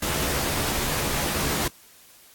pink noise with comb filter, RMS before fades -26 dBFS, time 0.02-1.68 s, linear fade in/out 5 ms, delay 14 ms, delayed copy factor +0.6, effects white hiss -52 dBFS RMS until 2.34 s + AAC 64 kbps

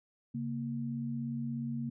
sine tone pair together, 136.26 / 233.1 Hz, C#3 / A#3, -29 / 0 cents, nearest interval major sixth, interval 929 cents, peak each -38 / -35 dBFS, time 0.34-1.9 s, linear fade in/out 10 ms, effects none

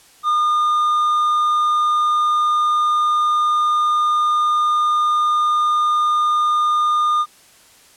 sine tone with hard clipping, 1215 Hz, D#6, 42 cents flat, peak -15 dBFS, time 0.23-7.26 s, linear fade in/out 50 ms, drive 3 dB, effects white hiss -49 dBFS RMS until 7.96 s + low-pass 11000 Hz 12 dB/octave

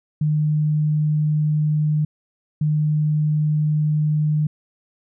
sine tone pair in turn, 151.9 / 151.9 Hz, D#3 / D#3, -41 / -41 cents, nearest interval unison, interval 0 cents, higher neither, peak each -16 dBFS, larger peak neither, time 0.21-2.05 / 2.61-4.47 s, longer second, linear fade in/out 5 ms, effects none

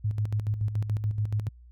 sine tone with tremolo, 105.9 Hz, G#2, 34 cents sharp, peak -23 dBFS, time 0.04-1.49 s, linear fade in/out 10 ms, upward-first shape square, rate 7 Hz, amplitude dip 60%, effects added 60 Hz sine -48 dBFS peak until 1.71 s

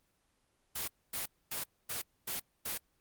white noise bursts, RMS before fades -37 dBFS, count 6, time 0.75-2.78 s, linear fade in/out 10 ms, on 130 ms, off 250 ms, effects pink hiss -75 dBFS RMS until 3 s + Opus 24 kbps

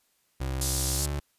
30% pulse tone with pitch glide, 66 to 71.97 Hz, C2 to D2, +16 to -34 cents, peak -26 dBFS, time 0.4-1.2 s, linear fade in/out 10 ms, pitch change +150 cents, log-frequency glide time 0.96-1.02 s
white band-pass noise, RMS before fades -31 dBFS, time 0.61-1.06 s, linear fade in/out 5 ms, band 4200 to 11000 Hz, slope 24 dB/octave
effects white hiss -70 dBFS RMS until 1.38 s + resampled to 32000 Hz

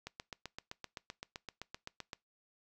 click train, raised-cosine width 0.2 ms, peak -25 dBFS, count 17, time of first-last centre 0.07-2.132 s, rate 7.76 Hz, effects noise-tail reverb RT60 0.2 s tail -23 dB re dry

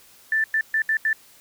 sine tone bursts at uneven times, 1767 Hz, A6, 7 cents sharp, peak -18 dBFS, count 5, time 0.32-0.44 / 0.54-0.61 / 0.74-0.82 / 0.89-0.97 / 1.05-1.13 s, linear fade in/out 2 ms, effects white hiss -52 dBFS RMS until 1.4 s

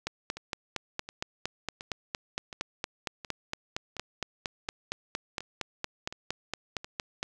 two click trains, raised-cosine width 0.2 ms, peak -14 / -23 dBFS, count 32 / 10, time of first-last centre 0.07-7.229 / 0.37-6.845 s, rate 4.33 / 1.39 Hz, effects none

